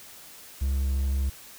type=tone; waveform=triangle; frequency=67.6 Hz; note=C#2; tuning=43 cents flat; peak=-21 dBFS; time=0.61-1.3 s; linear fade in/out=10 ms; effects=white hiss -47 dBFS RMS until 1.58 s